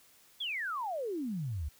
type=exponential sweep; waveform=sine; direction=down; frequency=3520 to 66.1 Hz; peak=-33 dBFS; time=0.4-1.69 s; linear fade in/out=10 ms; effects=white hiss -62 dBFS RMS until 1.79 s